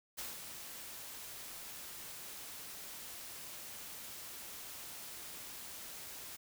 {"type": "noise with ADSR envelope", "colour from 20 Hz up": "white", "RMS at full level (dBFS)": -42, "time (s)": [0.17, 6.37], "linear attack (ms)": 20, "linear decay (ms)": 180, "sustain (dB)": -6, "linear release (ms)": 17, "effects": []}